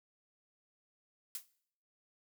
blue noise with exponential decay, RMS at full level -36 dBFS, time 1.35-1.46 s, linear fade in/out 1 ms, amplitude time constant 23 ms, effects noise-tail reverb RT60 0.6 s tail -19 dB re dry

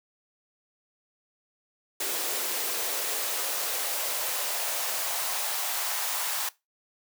white noise with high-pass filter sweep, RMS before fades -30 dBFS, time 2-6.49 s, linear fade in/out 5 ms, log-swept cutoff 390 to 860 Hz, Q 2, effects noise-tail reverb RT60 0.2 s tail -19 dB re dry

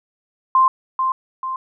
sine tone with echo, 1046.5 Hz, C6, in tune, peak -10 dBFS, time 0.55-0.68 s, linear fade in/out 2 ms, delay 440 ms, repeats 2, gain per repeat -6 dB, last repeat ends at 1.56 s, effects none

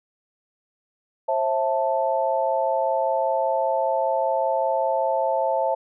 sine chord, A minor, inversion first, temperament equal with one note detuned, 534.2 / 659.3 / 880 Hz, C5 / E5 / A5, +36 / 0 / 0 cents, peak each -24 dBFS, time 1.28-5.75 s, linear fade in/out 10 ms, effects none

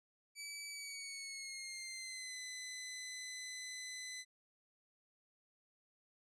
15% pulse tone with pitch glide, 2300 to 2014 Hz, D7 to B6, -37 to +33 cents, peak -38 dBFS, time 0.35-4.25 s, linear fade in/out 50 ms, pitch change -230 cents, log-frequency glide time 0.69-2.39 s, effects low-pass 11000 Hz 12 dB/octave

